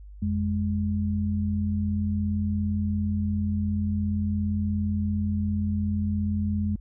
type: tone pair together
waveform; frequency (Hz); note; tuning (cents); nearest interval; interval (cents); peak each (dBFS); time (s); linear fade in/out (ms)
sine; 87.22 / 207.7; F2 / G#3; -2 / 0; octave + minor third; 1502; -26; 0.22-6.76; 5
effects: added 50 Hz sine -41 dBFS peak until 6.8 s